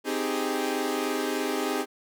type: chord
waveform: sawtooth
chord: Ab major seventh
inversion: first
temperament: equal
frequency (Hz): 261.6 / 311.1 / 392 / 415.3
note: C4 / Eb4 / G4 / Ab4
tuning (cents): 0 / 0 / 0 / 0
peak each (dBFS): -28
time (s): 0.04-1.86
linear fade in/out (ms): 50
effects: none